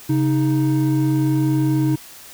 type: tone pair together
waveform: triangle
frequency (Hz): 136.3 / 312.1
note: C#3 / D#4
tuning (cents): -29 / +5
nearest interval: octave + major second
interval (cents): 1434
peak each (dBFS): -16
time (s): 0.09-1.96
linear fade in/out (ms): 10
effects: white hiss -41 dBFS RMS until 2.33 s